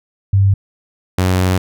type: tone pair in turn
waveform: sine / sawtooth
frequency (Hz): 98.2 / 92.25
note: G2 / F#2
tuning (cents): +4 / -5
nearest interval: minor second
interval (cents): 109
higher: first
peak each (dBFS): -8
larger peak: neither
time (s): 0.33-0.54 / 1.18-1.58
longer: second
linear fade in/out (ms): 5
effects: none